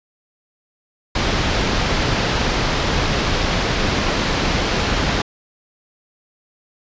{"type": "low-pass noise", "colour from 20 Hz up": "pink", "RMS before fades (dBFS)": -19, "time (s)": [1.15, 5.22], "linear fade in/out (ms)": 5, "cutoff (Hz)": 5400, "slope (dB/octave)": 24, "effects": ["resampled to 16000 Hz"]}